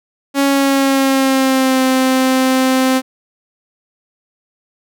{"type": "tone with pitch glide", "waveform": "sawtooth", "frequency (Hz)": [277.6, 260.5], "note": ["C#4", "C4"], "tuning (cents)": [3, -7], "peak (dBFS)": -7, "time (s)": [0.34, 3.02], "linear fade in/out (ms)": 50, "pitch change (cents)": -110, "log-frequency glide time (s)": [0.44, 1.82], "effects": []}